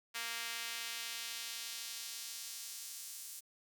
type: tone with high-pass filter sweep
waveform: sawtooth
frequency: 231.9 Hz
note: A#3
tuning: 9 cents flat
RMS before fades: -44 dBFS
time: 0.14-3.41 s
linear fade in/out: 20 ms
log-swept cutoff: 1900 to 8100 Hz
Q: 0.93
effects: none